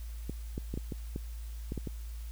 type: clicks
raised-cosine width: 3 ms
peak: -23 dBFS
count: 9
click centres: 0.296 / 0.579 / 0.74 / 0.775 / 0.922 / 1.161 / 1.721 / 1.777 / 1.873 s
effects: added 56 Hz sine -38 dBFS peak until 2.31 s + white hiss -57 dBFS RMS until 2.31 s